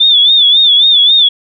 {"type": "tone with vibrato", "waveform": "sine", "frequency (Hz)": 3520, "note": "A7", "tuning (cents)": 0, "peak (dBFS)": -4, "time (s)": [0, 1.29], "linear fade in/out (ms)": 10, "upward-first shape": "sine", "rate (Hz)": 3.7, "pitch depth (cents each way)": 92, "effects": []}